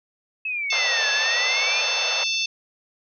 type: exponential two-way sweep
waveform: sine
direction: down then up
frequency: 2609 to 1661.2 to 2455 Hz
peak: -24 dBFS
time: 0.45-1.81 s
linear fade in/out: 5 ms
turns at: 1.11 s
type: harmonic tone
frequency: 886 Hz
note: A5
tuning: 12 cents sharp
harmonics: 3 / 4 / 5 / 6 / 7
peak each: -25 / -27 / -29 / -31 / -32 dBFS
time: 0.7-2.46 s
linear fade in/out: 5 ms
type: band-pass noise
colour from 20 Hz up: pink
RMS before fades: -30 dBFS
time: 0.72-2.24 s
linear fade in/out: 5 ms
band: 480 to 4100 Hz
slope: 96 dB/octave
effects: none